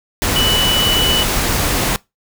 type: tone in noise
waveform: sine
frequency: 2966 Hz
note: F#7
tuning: 4 cents sharp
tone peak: -14 dBFS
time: 0.36-1.23 s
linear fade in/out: 0 ms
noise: pink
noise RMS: -17 dBFS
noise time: 0.22-1.96 s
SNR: 0 dB
effects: noise-tail reverb RT60 0.2 s tail -22 dB re dry